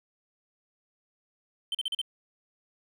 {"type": "tone bursts", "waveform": "triangle", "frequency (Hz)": 3100, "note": "G7", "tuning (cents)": -20, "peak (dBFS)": -26, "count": 5, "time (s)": [1.72, 2.015], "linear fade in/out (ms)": 2, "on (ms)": 27, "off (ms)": 40, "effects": []}